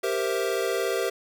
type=chord; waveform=square; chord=C dominant seventh; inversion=second; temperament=equal; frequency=392 / 466.2 / 523.3 / 659.3 Hz; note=G4 / Bb4 / C5 / E5; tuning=0 / 0 / 0 / 0 cents; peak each=-29 / -30 / -32 / -33 dBFS; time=0.03-1.1 s; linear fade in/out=10 ms; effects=none